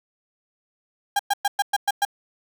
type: tone bursts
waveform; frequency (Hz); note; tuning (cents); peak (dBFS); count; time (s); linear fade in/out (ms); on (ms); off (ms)
35% pulse; 807; G#5; -50; -16; 7; 1.16-2.051; 5; 33; 110
effects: none